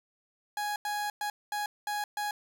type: tone bursts at uneven times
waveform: 30% pulse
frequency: 830.6 Hz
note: G#5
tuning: in tune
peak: -28 dBFS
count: 6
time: 0.57-0.76 / 0.85-1.1 / 1.21-1.3 / 1.52-1.66 / 1.87-2.04 / 2.17-2.31 s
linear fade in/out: 2 ms
effects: none